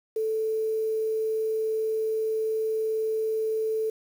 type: tone with quantisation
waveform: sine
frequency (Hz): 439.6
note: A4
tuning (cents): -2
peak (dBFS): -24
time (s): 0.16-3.9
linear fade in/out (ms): 5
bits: 8
effects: none